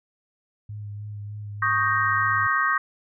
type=tone with vibrato; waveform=sine; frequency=103.83 Hz; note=G#2; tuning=in tune; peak=-32 dBFS; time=0.69-2.47 s; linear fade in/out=5 ms; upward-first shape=sine; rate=3.3 Hz; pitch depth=21 cents each way
type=chord; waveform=sine; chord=Eb dominant seventh; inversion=third; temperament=equal; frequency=1108.7 / 1244.5 / 1568 / 1864.7 Hz; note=Db6 / Eb6 / G6 / Bb6; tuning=0 / 0 / 0 / 0 cents; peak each=-25 dBFS; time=1.62-2.78 s; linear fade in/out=5 ms
effects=none